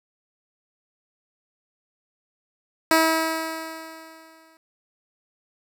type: tone with exponential decay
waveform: 10% pulse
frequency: 322.4 Hz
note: E4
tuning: 38 cents flat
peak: -6 dBFS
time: 2.91-4.57 s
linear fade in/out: 1 ms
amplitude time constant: 360 ms
effects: none